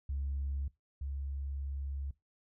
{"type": "tone pair in turn", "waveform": "sine", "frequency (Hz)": [69.3, 69.3], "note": ["C#2", "C#2"], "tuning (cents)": [0, 0], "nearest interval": "unison", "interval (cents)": 0, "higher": "neither", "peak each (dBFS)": [-32, -35], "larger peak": "first", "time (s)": [[0.09, 0.68], [1.01, 2.11]], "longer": "second", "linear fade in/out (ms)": 5, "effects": ["noise-tail reverb RT60 0.2 s tail -21 dB re dry", "tanh soft clip ceiling -29 dBFS"]}